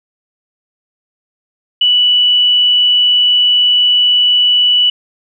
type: tone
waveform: sine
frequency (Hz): 2958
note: F#7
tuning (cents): -1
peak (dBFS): -7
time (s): 1.81-4.9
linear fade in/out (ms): 5
effects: none